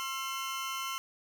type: tone cluster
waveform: 30% pulse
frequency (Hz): 1064 / 1351 / 3030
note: C6 / E6 / F#7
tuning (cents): +29 / +42 / +40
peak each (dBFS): -35 / -37 / -37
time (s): 0-0.98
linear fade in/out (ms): 0
effects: 10-bit